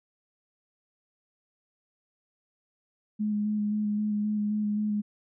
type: tone with vibrato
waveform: sine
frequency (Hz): 210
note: G#3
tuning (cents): +19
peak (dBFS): -25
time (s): 3.19-5.02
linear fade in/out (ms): 20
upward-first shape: square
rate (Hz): 3.8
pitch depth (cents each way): 14
effects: none